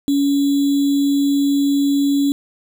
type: tone with sample-and-hold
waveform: sine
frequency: 281.5 Hz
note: C#4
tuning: 27 cents sharp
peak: -13 dBFS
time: 0.08-2.32 s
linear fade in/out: 0 ms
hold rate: 3675 Hz
effects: none